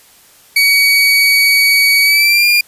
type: tone with pitch glide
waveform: 30% pulse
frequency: 2258 to 2406 Hz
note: C#7 to D7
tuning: +31 to +41 cents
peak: -5 dBFS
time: 0.56-2.61 s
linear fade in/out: 5 ms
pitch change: +110 cents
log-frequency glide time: 2.02-2.47 s
effects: white hiss -45 dBFS RMS until 2.67 s + resampled to 32000 Hz